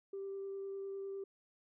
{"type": "tone with vibrato", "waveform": "sine", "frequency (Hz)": 392, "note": "G4", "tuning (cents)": 0, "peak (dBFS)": -39, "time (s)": [0.13, 1.24], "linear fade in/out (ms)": 5, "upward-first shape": "triangle", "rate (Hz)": 9.9, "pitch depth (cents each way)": 9, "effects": ["tanh soft clip ceiling -36 dBFS"]}